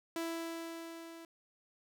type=tone with level ramp; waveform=sawtooth; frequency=331.3 Hz; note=E4; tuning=9 cents sharp; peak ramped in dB=-31 to -45 dBFS; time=0.16-1.25 s; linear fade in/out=2 ms; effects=none